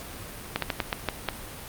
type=slowing click train; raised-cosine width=0.3 ms; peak=-9 dBFS; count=7; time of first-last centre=0.56-1.287 s; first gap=63 ms; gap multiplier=1.26; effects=pink hiss -40 dBFS RMS until 1.68 s + Opus 48 kbps